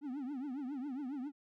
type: tone with vibrato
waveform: triangle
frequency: 271.2 Hz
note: C#4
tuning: 38 cents flat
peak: -36 dBFS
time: 0.01-1.32 s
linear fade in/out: 50 ms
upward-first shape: triangle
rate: 7.3 Hz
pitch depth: 210 cents each way
effects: none